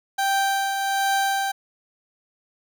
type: tone with tremolo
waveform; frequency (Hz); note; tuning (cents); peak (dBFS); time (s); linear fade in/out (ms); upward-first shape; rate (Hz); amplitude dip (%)
30% pulse; 784; G5; 0; -16; 0.18-1.52; 10; triangle; 1.3; 45
effects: none